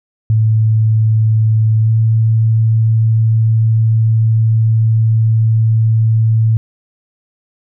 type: tone with pitch glide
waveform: sine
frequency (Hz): 110 to 111.66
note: A2 to A2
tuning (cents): 0 to +26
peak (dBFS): -8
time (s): 0.3-6.57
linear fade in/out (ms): 0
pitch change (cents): +26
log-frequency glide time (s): 1.82-1.9
effects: none